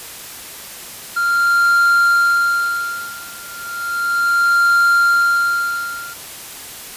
triangle tone with tremolo, 1391 Hz, F6, 7 cents flat, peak -8 dBFS, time 1.16-6.14 s, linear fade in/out 10 ms, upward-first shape sine, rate 0.34 Hz, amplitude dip 95%, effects white hiss -33 dBFS RMS until 6.96 s + resampled to 32000 Hz

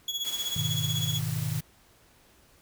35% pulse tone with tremolo, 3359 Hz, G#7, 19 cents sharp, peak -25 dBFS, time 0.08-1.19 s, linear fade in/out 2 ms, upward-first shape sine, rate 16 Hz, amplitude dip 70%
white noise, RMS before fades -40 dBFS, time 0.24-1.61 s, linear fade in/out 10 ms
sine chord, G# minor, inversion none, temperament just, 103.83 / 124.59 / 155.74 Hz, G#2 / B2 / D#3, 0 / +16 / +2 cents, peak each -34 / -32 / -31 dBFS, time 0.56-1.61 s, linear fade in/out 5 ms
effects pink hiss -60 dBFS RMS until 2.61 s

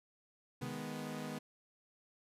sawtooth chord, G# minor, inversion second, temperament equal, 155.56 / 207.7 / 246.9 Hz, D#3 / G#3 / B3, 0 / 0 / 0 cents, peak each -42 / -42 / -40 dBFS, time 0.61-1.39 s, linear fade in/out 10 ms
sine tone with exponential decay, 130.81 Hz, C3, in tune, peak -40 dBFS, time 0.62-1 s, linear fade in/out 2 ms, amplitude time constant 81 ms
effects resampled to 32000 Hz

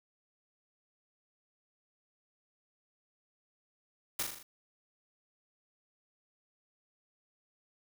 white noise with echo, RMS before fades -33 dBFS, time 4.19-4.23 s, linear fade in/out 5 ms, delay 40 ms, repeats 5, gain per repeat -4 dB, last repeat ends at 4.43 s, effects none

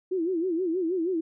sine tone with vibrato, 349.2 Hz, F4, in tune, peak -24 dBFS, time 0.11-1.21 s, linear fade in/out 10 ms, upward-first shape sine, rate 6.3 Hz, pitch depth 150 cents each way, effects none

